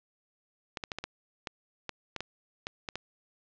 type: clicks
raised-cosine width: 0.2 ms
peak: -17 dBFS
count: 12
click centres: 0.772 / 0.838 / 0.918 / 0.986 / 1.04 / 1.472 / 1.893 / 2.163 / 2.206 / 2.669 / 2.888 / 2.956 s
effects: low-pass 5000 Hz 12 dB/octave